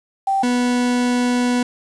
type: tone pair in turn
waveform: sine / 40% pulse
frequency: 780 / 245.7 Hz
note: G5 / B3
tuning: -9 / -9 cents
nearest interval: octave + minor sixth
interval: 2000 cents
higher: first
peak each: -15 dBFS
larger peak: neither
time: 0.27-0.43 / 0.43-1.63 s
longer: second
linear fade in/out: 5 ms
effects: resampled to 22050 Hz + 7-bit